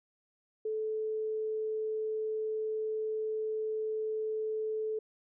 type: tone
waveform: sine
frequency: 435.1 Hz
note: A4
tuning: 19 cents flat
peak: -31 dBFS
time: 0.65-4.99 s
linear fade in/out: 5 ms
effects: none